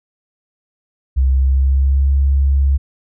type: tone with pitch glide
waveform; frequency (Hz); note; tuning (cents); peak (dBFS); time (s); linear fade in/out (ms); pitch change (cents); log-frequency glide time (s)
sine; 65.8 to 68.79; C2 to C#2; +10 to -13; -10; 1.16-2.78; 20; +77; 1.28-2.1
effects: none